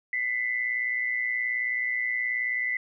sine tone pair together, 1998.2 / 2117 Hz, B6 / C7, +20 / +20 cents, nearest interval minor second, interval 100 cents, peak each -26 / -33 dBFS, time 0.13-2.77 s, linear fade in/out 2 ms, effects none

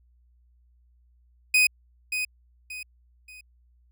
40% pulse tone with echo, 2500 Hz, D#7, 8 cents sharp, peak -16 dBFS, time 1.54-1.67 s, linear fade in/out 5 ms, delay 580 ms, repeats 3, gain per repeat -9 dB, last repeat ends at 3.41 s, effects added 60 Hz sine -58 dBFS peak until 3.91 s

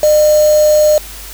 sine tone with quantisation, 606 Hz, D#5, 46 cents flat, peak -6 dBFS, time 0.03-0.98 s, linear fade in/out 2 ms, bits 3, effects added 50 Hz sine -32 dBFS peak until 1.33 s + white hiss -31 dBFS RMS until 1.33 s

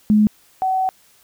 sine tone pair in turn, 211.9 / 755.1 Hz, G#3 / F#5, +35 / +35 cents, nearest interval octave + minor seventh, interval 2200 cents, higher second, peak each -10 / -16 dBFS, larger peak first, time 0.1-0.27 / 0.62-0.89 s, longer second, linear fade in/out 0 ms, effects white hiss -54 dBFS RMS until 1.23 s

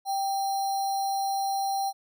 sine tone with sample-and-hold, 784 Hz, G5, in tune, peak -25 dBFS, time 0.05-1.93 s, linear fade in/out 50 ms, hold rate 4900 Hz, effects none

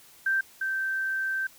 sine tone pair in turn, 1568 / 1558.1 Hz, G6 / G6, 0 / -11 cents, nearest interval unison, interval 11 cents, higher first, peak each -22 / -26 dBFS, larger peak first, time 0.26-0.41 / 0.61-1.47 s, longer second, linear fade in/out 5 ms, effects white hiss -54 dBFS RMS until 1.58 s

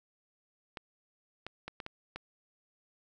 clicks, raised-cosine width 0.3 ms, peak -24 dBFS, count 6, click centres 0.772 / 1.466 / 1.68 / 1.802 / 1.864 / 2.16 s, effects none

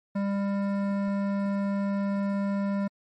triangle tone with hard clipping, 199.2 Hz, G3, 28 cents sharp, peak -27 dBFS, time 0.15-2.88 s, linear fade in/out 10 ms, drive 18 dB, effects MP3 48 kbps

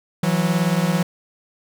45% pulse beating tone pair, 164.81 / 182.81 Hz, E3 / F#3, 0 / -21 cents, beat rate 18 Hz, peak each -20 dBFS, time 0.23-1.03 s, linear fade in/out 5 ms, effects none

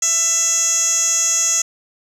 15% pulse tone with band-pass filter, 666 Hz, E5, 18 cents sharp, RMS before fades -17 dBFS, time 0.02-1.62 s, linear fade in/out 5 ms, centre 6600 Hz, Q 6.6, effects none

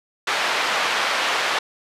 pink band-pass noise, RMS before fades -22 dBFS, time 0.27-1.59 s, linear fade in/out 5 ms, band 830 to 3600 Hz, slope 12 dB/octave, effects resampled to 32000 Hz

